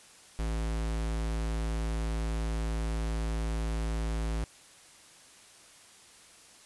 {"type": "tone", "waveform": "square", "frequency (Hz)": 55, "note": "A1", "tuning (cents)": 0, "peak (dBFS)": -30, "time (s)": [0.39, 4.44], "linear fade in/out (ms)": 0, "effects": ["white hiss -55 dBFS RMS until 6.65 s", "resampled to 24000 Hz"]}